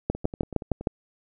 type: two click trains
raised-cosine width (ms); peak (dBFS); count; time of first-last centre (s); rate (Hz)
2; -9 / -22; 6 / 8; 0.1-0.872 / 0.15-0.81; 6.48 / 10.6
effects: none